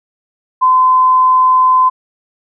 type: tone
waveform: sine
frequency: 1025 Hz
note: C6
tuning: 36 cents flat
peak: -6 dBFS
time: 0.61-1.9 s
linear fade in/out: 20 ms
effects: none